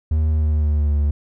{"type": "tone with pitch glide", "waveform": "triangle", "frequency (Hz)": [77.78, 72.99], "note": ["D#2", "D2"], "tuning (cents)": [0, -10], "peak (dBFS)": -13, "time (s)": [0.11, 1.11], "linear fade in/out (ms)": 5, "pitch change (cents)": -110, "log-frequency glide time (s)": [0.31, 0.95], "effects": []}